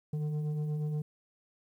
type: tone with frequency modulation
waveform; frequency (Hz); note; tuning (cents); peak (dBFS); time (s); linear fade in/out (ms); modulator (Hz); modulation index
sine; 152.2; D#3; -38; -28; 0.13-1.02; 5; 296; 0.34
effects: tanh soft clip ceiling -29 dBFS + 11-bit